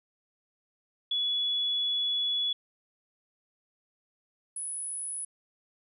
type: tone pair in turn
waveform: sine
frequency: 3400 / 10147 Hz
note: G#7 / D#9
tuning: +40 / +33 cents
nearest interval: octave + perfect fifth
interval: 1893 cents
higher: second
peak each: -26 / -33 dBFS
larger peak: first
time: 1.11-2.53 / 4.56-5.25 s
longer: first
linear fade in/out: 5 ms
effects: none